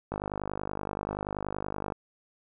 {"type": "click train", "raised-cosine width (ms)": 1, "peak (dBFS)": -18, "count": 92, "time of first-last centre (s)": [0.12, 1.922], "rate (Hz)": 50.5, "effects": []}